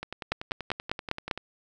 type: two click trains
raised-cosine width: 0.3 ms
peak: -19 / -10 dBFS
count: 15 / 6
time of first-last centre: 0.03-1.376 / 0.32-1.312 s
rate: 10.4 / 5.04 Hz
effects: none